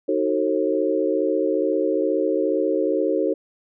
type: chord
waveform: sine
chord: D# diminished seventh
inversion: none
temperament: just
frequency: 311.1 / 373.4 / 448 / 537.6 Hz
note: D#4 / F#4 / A4 / C5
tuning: 0 / +16 / +31 / +47 cents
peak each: -24 dBFS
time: 0.08-3.34 s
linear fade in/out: 10 ms
effects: none